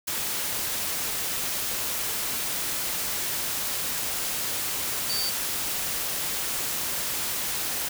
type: tone in noise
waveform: sine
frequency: 4592 Hz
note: D8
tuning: 40 cents flat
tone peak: -27 dBFS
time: 5.09-5.3 s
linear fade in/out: 10 ms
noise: white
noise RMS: -29 dBFS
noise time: 0.07-7.89 s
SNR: -1 dB
effects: none